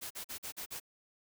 white noise bursts, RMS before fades -42 dBFS, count 6, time 0.01-0.801 s, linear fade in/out 20 ms, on 96 ms, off 43 ms, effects none

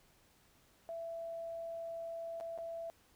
sine tone with dropouts, 666 Hz, E5, 18 cents sharp, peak -40 dBFS, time 0.89-2.9 s, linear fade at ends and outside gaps 0 ms, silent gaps 2.401-2.409 / 2.577-2.586 s, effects pink hiss -68 dBFS RMS until 3.15 s

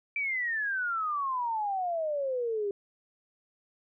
sine exponential sweep, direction down, 2349 to 394.4 Hz, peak -28 dBFS, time 0.16-2.71 s, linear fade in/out 2 ms, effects none

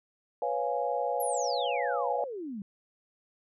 sine chord, C# dominant seventh, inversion third, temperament equal, 493.9 / 554.4 / 698.5 / 830.6 Hz, B4 / C#5 / E#5 / G#5, 0 / 0 / 0 / 0 cents, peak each -33 dBFS, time 0.42-2.24 s, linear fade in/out 2 ms
sine exponential sweep, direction down, 11970 to 189.1 Hz, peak -35 dBFS, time 1.2-2.62 s, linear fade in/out 2 ms
effects none

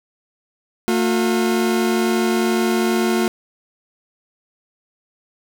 40% pulse tone pair together, 225.9 / 360 Hz, A3 / F#4, +46 / -47 cents, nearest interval minor sixth, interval 807 cents, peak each -18 dBFS, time 0.88-3.28 s, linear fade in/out 0 ms, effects none

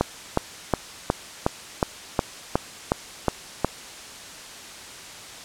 click train, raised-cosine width 1 ms, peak -4 dBFS, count 11, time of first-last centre 0.01-3.646 s, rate 2.75 Hz, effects white hiss -40 dBFS RMS until 5.44 s + low-pass 8000 Hz 12 dB/octave

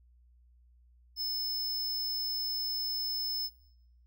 square tone, 5230 Hz, E8, 15 cents flat, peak -32 dBFS, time 1.16-3.5 s, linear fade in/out 50 ms, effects noise-tail reverb RT60 0.7 s tail -18 dB re dry + added 60 Hz sine -59 dBFS peak until 4.06 s

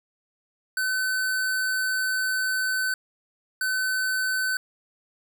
square tone pair in turn, 1519 / 1519 Hz, F#6 / F#6, +45 / +45 cents, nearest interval unison, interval 0 cents, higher neither, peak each -24 dBFS, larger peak neither, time 0.77-2.94 / 3.61-4.57 s, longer first, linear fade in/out 2 ms, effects none

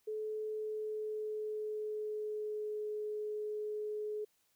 sine tone with pitch glide, 431 to 423.6 Hz, A4 to G#4, -36 to +34 cents, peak -36 dBFS, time 0.07-4.25 s, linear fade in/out 10 ms, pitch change -30 cents, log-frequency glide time 0.51-2.88 s, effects white hiss -75 dBFS RMS until 4.55 s

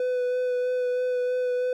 triangle tone with vibrato, 499.2 Hz, B4, 19 cents sharp, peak -21 dBFS, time 0-1.73 s, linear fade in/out 2 ms, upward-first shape sine, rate 3.1 Hz, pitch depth 14 cents each way, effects none

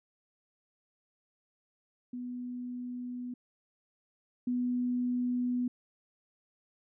sine tone pair in turn, 246.9 / 246.9 Hz, B3 / B3, 0 / 0 cents, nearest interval unison, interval 0 cents, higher neither, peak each -36 / -28 dBFS, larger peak second, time 2.13-3.34 / 4.47-5.68 s, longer neither, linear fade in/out 5 ms, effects none

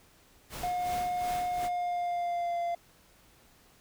pink noise with tremolo, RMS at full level -40 dBFS, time 0.49-1.7 s, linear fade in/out 50 ms, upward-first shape sine, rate 2.7 Hz, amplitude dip 70%
triangle tone with pitch glide, 717 to 690.2 Hz, F5 to F5, +45 to -21 cents, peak -27 dBFS, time 0.63-2.75 s, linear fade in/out 5 ms, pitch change -66 cents, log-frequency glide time 1.48-2.59 s
effects pink hiss -61 dBFS RMS until 3.8 s

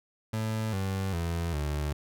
30% pulse tone with pitch steps, 110 / 96.32 / 84.33 / 73.84 Hz, A2 / G2 / E2 / D2, 0 / -30 / +40 / +10 cents, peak -26 dBFS, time 0.33-1.93 s, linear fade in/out 5 ms, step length 400 ms, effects none

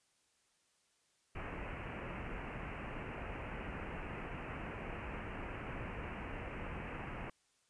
pink low-pass noise, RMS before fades -44 dBFS, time 1.35-7.3 s, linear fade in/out 5 ms, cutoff 2800 Hz, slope 96 dB/octave, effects white hiss -75 dBFS RMS until 7.69 s + resampled to 22050 Hz

